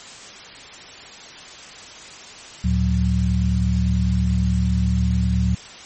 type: tone cluster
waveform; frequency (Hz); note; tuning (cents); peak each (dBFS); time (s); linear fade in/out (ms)
sine; 73.1 / 112.8 / 182; D2 / A2 / F#3; -7 / +44 / -28; -19 / -22 / -21; 2.64-5.55; 5
effects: white hiss -39 dBFS RMS until 5.85 s + MP3 32 kbps